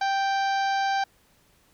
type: harmonic tone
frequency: 784 Hz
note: G5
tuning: in tune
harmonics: 1 / 2 / 3 / 4 / 5 / 6 / 7 / 8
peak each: -23 / -30 / -39 / -41 / -40 / -40 / -45 / -47 dBFS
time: 0.01-1.04 s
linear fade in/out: 5 ms
effects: pink hiss -62 dBFS RMS until 1.73 s